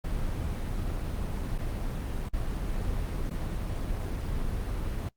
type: noise with dropouts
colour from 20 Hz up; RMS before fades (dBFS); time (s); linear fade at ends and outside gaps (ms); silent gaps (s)
brown; -31; 0.04-5.09; 5; 1.581-1.585 / 2.289-2.334 / 3.298-3.307
effects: noise-tail reverb RT60 0.1 s tail -22 dB re dry + Opus 32 kbps